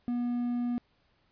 triangle tone, 242 Hz, B3, 35 cents flat, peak -26 dBFS, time 0.08-0.78 s, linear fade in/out 0 ms, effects pink hiss -70 dBFS RMS until 1.31 s + resampled to 11025 Hz

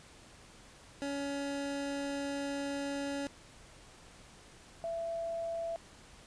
25% pulse / sine tone pair in turn, 280.9 / 668.1 Hz, C#4 / E5, +23 / +23 cents, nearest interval octave + minor third, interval 1500 cents, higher second, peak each -31 / -34 dBFS, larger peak first, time 1.02-3.27 / 4.84-5.76 s, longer first, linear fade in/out 0 ms, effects pink hiss -56 dBFS RMS until 6.26 s + resampled to 22050 Hz

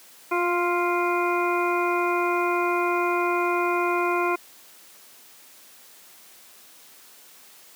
harmonic tone with a mistuned harmonic, 349.2 Hz, F4, in tune, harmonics 1 / 2 / 3 / 4 / 6 / 7, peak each -24 / -29 / -26 / -30 / -34 / -32 dBFS, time 0.31-4.36 s, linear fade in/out 10 ms, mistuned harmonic 1, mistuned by +15 cents, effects white hiss -50 dBFS RMS until 7.75 s + high-pass 200 Hz 12 dB/octave

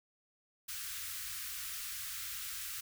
white band-stop noise, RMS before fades -42 dBFS, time 0.68-2.81 s, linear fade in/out 10 ms, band 110 to 1200 Hz, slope 48 dB/octave, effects none

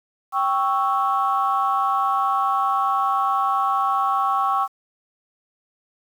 sine chord, C# diminished, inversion second, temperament equal, 784 / 1108.7 / 1318.5 Hz, G5 / C#6 / E6, 0 / 0 / 0 cents, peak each -22 / -20 / -24 dBFS, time 0.32-4.68 s, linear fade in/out 50 ms, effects tanh soft clip ceiling -10 dBFS + 8-bit

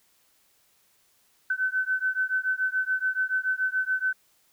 sine beating tone pair, 1517 / 1524 Hz, F#6 / G6, +43 / -49 cents, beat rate 7 Hz, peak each -27 dBFS, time 1.5-4.13 s, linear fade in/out 5 ms, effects white hiss -65 dBFS RMS until 4.52 s

